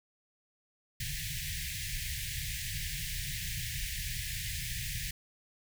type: band-stop noise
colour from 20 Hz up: pink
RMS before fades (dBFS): -37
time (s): 1-5.11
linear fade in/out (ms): 5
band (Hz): 160 to 1700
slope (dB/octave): 96
effects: none